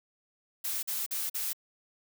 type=noise bursts; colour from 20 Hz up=blue; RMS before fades=-33 dBFS; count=4; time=0.64-1.532 s; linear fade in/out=10 ms; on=190 ms; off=44 ms; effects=none